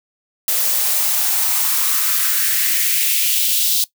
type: noise with high-pass filter sweep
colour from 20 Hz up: blue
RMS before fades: -17 dBFS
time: 0.48-3.84 s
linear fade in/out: 2 ms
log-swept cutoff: 450 to 3900 Hz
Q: 2.5
effects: noise-tail reverb RT60 0.1 s tail -18 dB re dry